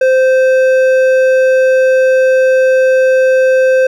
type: tone with hard clipping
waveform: sine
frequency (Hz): 520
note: C5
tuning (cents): -11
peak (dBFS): -8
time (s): 0.01-3.87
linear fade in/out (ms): 5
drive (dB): 8
effects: none